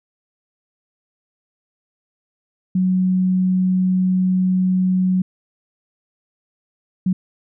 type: tone bursts at uneven times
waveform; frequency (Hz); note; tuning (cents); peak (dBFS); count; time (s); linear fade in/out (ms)
sine; 185; F#3; 0; -14; 2; 2.75-5.22 / 7.06-7.13; 5
effects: none